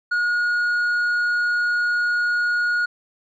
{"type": "tone with tanh clipping", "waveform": "sine", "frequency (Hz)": 1443, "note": "F#6", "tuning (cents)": -44, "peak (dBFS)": -19, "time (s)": [0.11, 2.86], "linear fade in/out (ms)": 10, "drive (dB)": 4, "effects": []}